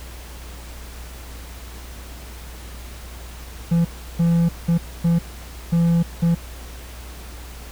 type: tone bursts at uneven times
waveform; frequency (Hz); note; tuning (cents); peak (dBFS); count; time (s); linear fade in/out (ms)
triangle; 168.9; E3; +42; -12; 6; 3.71-3.85 / 4.19-4.49 / 4.68-4.78 / 5.04-5.19 / 5.72-6.03 / 6.22-6.35; 10
effects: added 60 Hz sine -35 dBFS peak until 7.71 s + pink hiss -41 dBFS RMS until 7.71 s